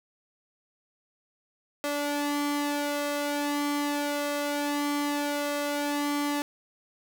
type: tone with flanger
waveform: sawtooth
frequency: 290 Hz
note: D4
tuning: 22 cents flat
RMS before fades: -29 dBFS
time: 1.84-6.42 s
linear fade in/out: 0 ms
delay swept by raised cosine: 1.9 to 2.52 ms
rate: 0.81 Hz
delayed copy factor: +0.55
effects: none